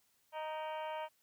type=harmonic tone with a mistuned harmonic; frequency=311.1 Hz; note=D#4; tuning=in tune; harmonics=2 / 3 / 4 / 5 / 6 / 7 / 8 / 9 / 10; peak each=-42 / -41 / -54 / -54 / -57 / -55 / -59 / -57 / -57 dBFS; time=0.32-1.09 s; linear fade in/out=50 ms; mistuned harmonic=7; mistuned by=+88 cents; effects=white hiss -74 dBFS RMS until 1.22 s